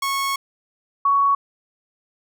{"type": "tone pair in turn", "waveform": ["sawtooth", "sine"], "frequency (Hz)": [1100, 1117.9], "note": ["C#6", "C#6"], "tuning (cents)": [-14, 14], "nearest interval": "unison", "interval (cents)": 28, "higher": "second", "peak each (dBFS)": [-17, -14], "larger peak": "second", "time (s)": [[0.02, 0.36], [1.05, 1.35]], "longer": "first", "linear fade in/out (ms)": 5, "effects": []}